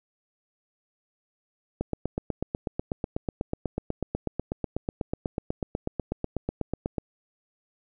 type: click train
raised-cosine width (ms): 2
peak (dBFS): -14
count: 43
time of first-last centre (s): 1.81-6.982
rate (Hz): 8.12
effects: none